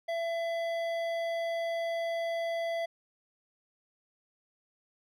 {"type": "tone with hard clipping", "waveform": "sine", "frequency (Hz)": 670, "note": "E5", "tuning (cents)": 28, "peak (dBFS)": -32, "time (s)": [0.08, 2.86], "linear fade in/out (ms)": 10, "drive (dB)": 11, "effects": []}